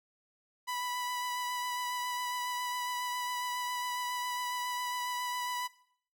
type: tone with vibrato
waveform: sawtooth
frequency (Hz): 987.8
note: B5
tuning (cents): 0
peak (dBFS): -30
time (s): 0.67-5.68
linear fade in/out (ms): 20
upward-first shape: triangle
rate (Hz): 7.3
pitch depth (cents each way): 16
effects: noise-tail reverb RT60 0.6 s tail -19 dB re dry